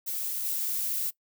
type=noise with level steps; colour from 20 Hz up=violet; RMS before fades=-32 / -30 dBFS; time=0.06-1.11 s; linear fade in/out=20 ms; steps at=0.45 s; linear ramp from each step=2 ms; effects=noise-tail reverb RT60 0.1 s tail -21 dB re dry

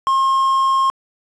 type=tone; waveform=triangle; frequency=1071 Hz; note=C6; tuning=40 cents sharp; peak=-11 dBFS; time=0.07-0.9 s; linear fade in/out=0 ms; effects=resampled to 22050 Hz + 7-bit

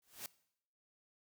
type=noise with exponential growth; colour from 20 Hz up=white; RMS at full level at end=-41 dBFS; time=0.02-0.26 s; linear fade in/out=2 ms; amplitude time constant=51 ms; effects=noise-tail reverb RT60 0.7 s tail -20 dB re dry

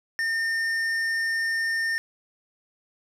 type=tone with tanh clipping; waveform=sine; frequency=1816 Hz; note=A#6; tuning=46 cents flat; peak=-25 dBFS; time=0.19-1.98 s; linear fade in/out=0 ms; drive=10 dB; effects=none

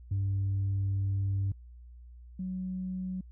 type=tone pair in turn; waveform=sine; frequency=98 / 185.52 Hz; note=G2 / F#3; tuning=0 / +5 cents; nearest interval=major seventh; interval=1105 cents; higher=second; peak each=-25 / -32 dBFS; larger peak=first; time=0.11-1.52 / 2.39-3.21 s; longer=first; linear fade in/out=5 ms; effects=tanh soft clip ceiling -25 dBFS + added 60 Hz sine -47 dBFS peak until 3.31 s

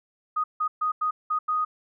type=tone bursts at uneven times; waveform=sine; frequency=1244.5 Hz; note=D#6; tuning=in tune; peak=-22 dBFS; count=6; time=0.36-0.44 / 0.6-0.68 / 0.81-0.92 / 1.01-1.11 / 1.3-1.39 / 1.48-1.65 s; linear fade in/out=10 ms; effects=none

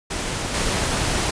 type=noise with level steps; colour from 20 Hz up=pink; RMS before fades=-26 / -22 dBFS; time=0.1-1.31 s; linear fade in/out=10 ms; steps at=0.54 s; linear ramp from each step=5 ms; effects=resampled to 22050 Hz

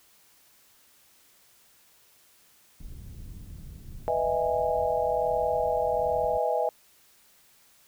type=low-pass noise; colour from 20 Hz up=pink; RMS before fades=-43 dBFS; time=2.8-6.38 s; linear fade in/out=5 ms; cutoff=150 Hz; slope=12 dB/octave
type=chord; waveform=sine; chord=E major seventh; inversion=second; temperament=just; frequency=494.4 / 618.1 / 659.3 / 824.1 Hz; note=B4 / D#5 / E5 / G#5; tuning=+2 / -12 / 0 / -14 cents; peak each=-29 dBFS; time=4.08-6.69 s; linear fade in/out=0 ms
effects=white hiss -60 dBFS RMS until 7.87 s

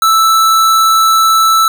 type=tone; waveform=square; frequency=1318.5 Hz; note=E6; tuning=in tune; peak=-7 dBFS; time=0.02-1.68 s; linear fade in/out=2 ms; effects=none

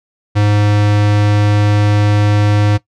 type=tone; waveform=square; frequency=103.83 Hz; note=G#2; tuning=in tune; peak=-10 dBFS; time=0.35-2.78 s; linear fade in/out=20 ms; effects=noise-tail reverb RT60 0.1 s tail -17 dB re dry + low-pass 5000 Hz 12 dB/octave

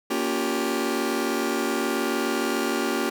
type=chord; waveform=sawtooth; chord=G half-diminished seventh; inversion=first; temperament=just; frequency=235.2 / 282.2 / 352.8 / 392 Hz; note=Bb3 / Db4 / F4 / G4; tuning=+16 / +31 / +18 / 0 cents; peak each=-25 dBFS; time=0.1-3.1 s; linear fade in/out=10 ms; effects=none

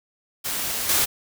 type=noise with level steps; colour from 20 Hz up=white; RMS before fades=-27 / -20 dBFS; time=0.44-1.06 s; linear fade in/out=20 ms; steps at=0.89 s; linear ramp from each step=2 ms; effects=none

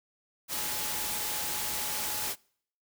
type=tone in noise; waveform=sine; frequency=849 Hz; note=G#5; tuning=38 cents sharp; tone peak=-44 dBFS; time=0.51-2.31 s; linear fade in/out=50 ms; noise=white; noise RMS=-33 dBFS; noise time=0.48-2.36 s; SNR=-14 dB; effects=noise-tail reverb RT60 0.6 s tail -26 dB re dry

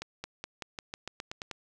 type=accelerating click train; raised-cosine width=0.2 ms; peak=-20 dBFS; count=11; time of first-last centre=0.02-1.513 s; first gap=220 ms; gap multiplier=0.91; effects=none

